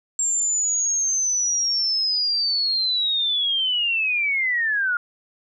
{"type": "linear sweep", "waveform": "sine", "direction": "down", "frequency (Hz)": [7459, 1400], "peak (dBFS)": -19, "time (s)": [0.19, 4.97], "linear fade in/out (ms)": 2, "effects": []}